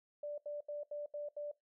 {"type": "tone bursts", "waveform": "sine", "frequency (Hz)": 587.3, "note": "D5", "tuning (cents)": 0, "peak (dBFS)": -39, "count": 6, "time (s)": [0.23, 1.515], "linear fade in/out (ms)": 5, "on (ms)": 150, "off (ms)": 77, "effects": ["noise-tail reverb RT60 0.2 s tail -22 dB re dry"]}